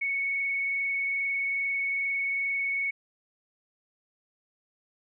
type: tone with frequency modulation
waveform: sine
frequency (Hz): 2217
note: C#7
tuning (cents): 0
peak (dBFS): -26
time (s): 0.01-2.91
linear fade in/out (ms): 10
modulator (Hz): 22.4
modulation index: 0.81
effects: none

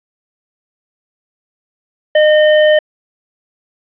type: tone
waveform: square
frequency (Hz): 611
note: D#5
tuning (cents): -32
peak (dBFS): -7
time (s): 2.15-2.79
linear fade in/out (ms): 5
effects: resampled to 8000 Hz + 7-bit

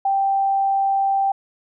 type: tone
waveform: sine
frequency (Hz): 784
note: G5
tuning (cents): 0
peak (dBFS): -16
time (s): 0.05-1.32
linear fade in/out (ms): 5
effects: none

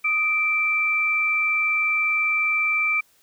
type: tone pair together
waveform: sine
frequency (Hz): 1244.5 / 2341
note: D#6 / D7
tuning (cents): 0 / -6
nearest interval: major seventh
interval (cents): 1094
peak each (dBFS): -29 / -19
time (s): 0.04-3.01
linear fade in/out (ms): 10
effects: white hiss -60 dBFS RMS until 3.22 s

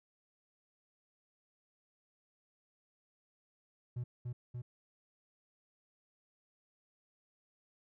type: tone with echo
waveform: triangle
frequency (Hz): 122.1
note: B2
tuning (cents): -19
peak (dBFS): -33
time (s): 3.96-4.04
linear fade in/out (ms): 10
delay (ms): 290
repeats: 2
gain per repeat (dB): -2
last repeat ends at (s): 4.62
effects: tanh soft clip ceiling -30 dBFS

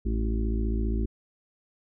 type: harmonic tone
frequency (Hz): 55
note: A1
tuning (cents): 0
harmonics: 1 / 2 / 4 / 5 / 6 / 7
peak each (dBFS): -25 / -36 / -33 / -39 / -37 / -39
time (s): 0.05-1.06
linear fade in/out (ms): 10
effects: none

